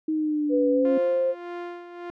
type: linear sweep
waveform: sine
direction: down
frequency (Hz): 315 to 270.6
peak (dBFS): -22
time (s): 0.08-0.98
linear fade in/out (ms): 5
type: tone with pitch glide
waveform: sine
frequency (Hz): 493.9 to 526.3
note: B4 to C5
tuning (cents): 0 to +10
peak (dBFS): -20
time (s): 0.49-1.35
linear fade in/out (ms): 50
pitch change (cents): +110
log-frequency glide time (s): 0.7-0.93
type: tone with tremolo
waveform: sawtooth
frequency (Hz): 349.2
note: F4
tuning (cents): 0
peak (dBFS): -27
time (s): 0.85-2.1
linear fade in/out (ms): 0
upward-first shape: sine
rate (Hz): 1.7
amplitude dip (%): 65
effects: low-pass 2000 Hz 12 dB/octave